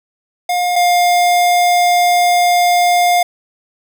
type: tone pair in turn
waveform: square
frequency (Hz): 712 / 707.1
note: F5 / F5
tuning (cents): +33 / +21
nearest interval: unison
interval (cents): 12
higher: first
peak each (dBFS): -14 / -10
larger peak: second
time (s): 0.49-0.76 / 0.76-3.23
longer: second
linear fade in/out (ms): 5
effects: none